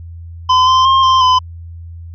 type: tone with pitch steps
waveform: square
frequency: 1020 / 1038 / 1064 / 1046 / 1015 Hz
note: C6 / C6 / C6 / C6 / B5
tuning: -44 / -14 / +29 / -1 / +47 cents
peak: -8 dBFS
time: 0.49-1.39 s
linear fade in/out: 10 ms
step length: 180 ms
effects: added 84 Hz sine -28 dBFS peak until 2.14 s + resampled to 11025 Hz